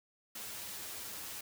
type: noise with comb filter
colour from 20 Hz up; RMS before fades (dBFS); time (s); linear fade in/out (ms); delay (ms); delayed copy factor
white; -44; 0.35-1.41; 5; 9.4; +0.55
effects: none